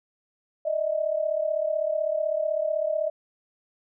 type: tone pair together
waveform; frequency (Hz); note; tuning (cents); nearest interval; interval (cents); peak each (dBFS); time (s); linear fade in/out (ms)
sine; 604 / 639.9; D5 / D#5; +48 / +48; minor second; 100; -26; 0.65-3.1; 10
effects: none